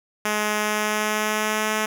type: tone with pitch glide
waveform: 5% pulse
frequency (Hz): 211.4 to 215.7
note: G#3 to A3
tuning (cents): +31 to -34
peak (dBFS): -10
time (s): 0.25-1.86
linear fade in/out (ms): 5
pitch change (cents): +35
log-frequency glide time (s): 0.59-1.74
effects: none